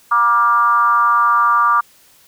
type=tone with frequency modulation; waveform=sine; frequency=1180 Hz; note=D6; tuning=8 cents sharp; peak=-10 dBFS; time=0.11-1.81 s; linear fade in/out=10 ms; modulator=226 Hz; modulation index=0.76; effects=white hiss -50 dBFS RMS until 2.27 s